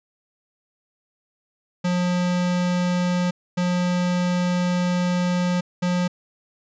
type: tone bursts at uneven times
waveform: square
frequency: 178.5 Hz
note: F3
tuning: 38 cents sharp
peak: -20 dBFS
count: 3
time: 1.84-3.31 / 3.57-5.61 / 5.82-6.08 s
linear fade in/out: 10 ms
effects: resampled to 16000 Hz